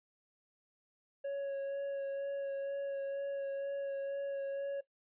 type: tone with vibrato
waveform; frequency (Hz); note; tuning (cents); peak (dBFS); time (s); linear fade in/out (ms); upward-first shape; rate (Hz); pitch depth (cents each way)
triangle; 554.4; C#5; 0; -33; 1.24-4.81; 10; sine; 2.1; 13
effects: noise-tail reverb RT60 0.1 s tail -18 dB re dry + resampled to 8000 Hz